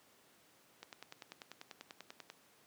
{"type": "click train", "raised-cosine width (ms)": 0.2, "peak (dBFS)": -30, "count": 16, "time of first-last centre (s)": [0.83, 2.301], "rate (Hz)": 10.2, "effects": ["pink hiss -66 dBFS RMS until 2.66 s", "high-pass 200 Hz 12 dB/octave"]}